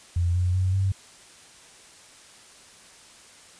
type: tone with pitch steps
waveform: sine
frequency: 86.7 / 89.81 / 93.03 / 96.37 Hz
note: F2 / F2 / F#2 / G2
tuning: -12 / +49 / +10 / -29 cents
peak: -20 dBFS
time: 0.16-0.92 s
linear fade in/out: 5 ms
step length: 190 ms
effects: white hiss -50 dBFS RMS until 3.59 s + resampled to 22050 Hz